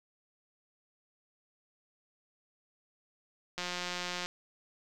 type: click train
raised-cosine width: 0.2 ms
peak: -19 dBFS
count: 122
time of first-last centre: 3.58-4.26 s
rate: 178 Hz
effects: none